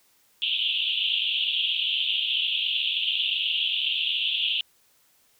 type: band-pass noise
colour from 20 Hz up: white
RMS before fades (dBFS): -26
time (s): 0.42-4.61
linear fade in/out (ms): 0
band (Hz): 2700 to 3500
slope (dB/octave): 96
effects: white hiss -63 dBFS RMS until 5.39 s